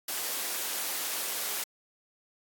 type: high-pass noise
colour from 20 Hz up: white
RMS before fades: -33 dBFS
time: 0.08-1.64 s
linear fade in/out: 5 ms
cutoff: 330 Hz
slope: 12 dB/octave
effects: AAC 64 kbps